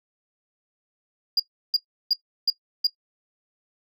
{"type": "tone bursts", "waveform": "sine", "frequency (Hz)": 4838, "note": "D#8", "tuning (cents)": -49, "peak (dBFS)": -14, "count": 5, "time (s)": [1.37, 2.87], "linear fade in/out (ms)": 5, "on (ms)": 28, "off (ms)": 340, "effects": ["noise-tail reverb RT60 0.1 s tail -19 dB re dry", "tanh soft clip ceiling -15 dBFS"]}